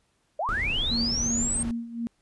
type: linear sweep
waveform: sine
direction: up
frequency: 556 to 8600 Hz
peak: -25 dBFS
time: 0.39-1.63 s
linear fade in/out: 5 ms
type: noise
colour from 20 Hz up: brown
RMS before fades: -33 dBFS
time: 0.49-1.71 s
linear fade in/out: 0 ms
type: tone with tremolo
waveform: sine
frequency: 233.1 Hz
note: A#3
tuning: in tune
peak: -26 dBFS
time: 0.91-2.07 s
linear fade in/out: 0 ms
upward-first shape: sine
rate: 2.8 Hz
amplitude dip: 75%
effects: pink hiss -70 dBFS RMS until 2.21 s + resampled to 24000 Hz